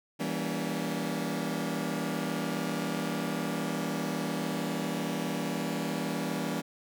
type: chord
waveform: sawtooth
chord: E diminished seventh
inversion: none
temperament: just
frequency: 164.81 / 197.78 / 237.3 / 284.8 Hz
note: E3 / G3 / Bb3 / Db4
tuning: 0 / +16 / +31 / +47 cents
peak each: -32 dBFS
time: 0.19-6.62 s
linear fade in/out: 20 ms
effects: none